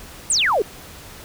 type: exponential sweep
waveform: sine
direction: down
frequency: 9397 to 370 Hz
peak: -15 dBFS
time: 0.3-0.62 s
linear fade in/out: 2 ms
effects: pink hiss -40 dBFS RMS until 1.24 s